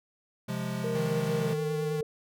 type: chord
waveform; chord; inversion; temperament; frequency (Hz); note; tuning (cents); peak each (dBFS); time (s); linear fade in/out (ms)
square; F minor; second; equal; 130.81 / 174.61 / 207.7; C3 / F3 / Ab3; 0 / 0 / 0; -36; 0.48-1.54; 10
type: tone with pitch glide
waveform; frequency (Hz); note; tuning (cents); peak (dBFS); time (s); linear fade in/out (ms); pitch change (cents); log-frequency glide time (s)
sine; 466.2 to 447.2; A#4 to A4; 0 to +28; -30; 0.84-2.03; 2; -72; 1.36-1.53
type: tone with vibrato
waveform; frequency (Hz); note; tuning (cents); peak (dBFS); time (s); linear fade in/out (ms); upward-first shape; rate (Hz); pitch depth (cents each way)
square; 157.2; D#3; +18; -32; 0.95-2.01; 2; triangle; 9.4; 29
effects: none